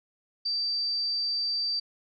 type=tone; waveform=sine; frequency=4658 Hz; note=D8; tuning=15 cents flat; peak=-26 dBFS; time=0.45-1.8 s; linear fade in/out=10 ms; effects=none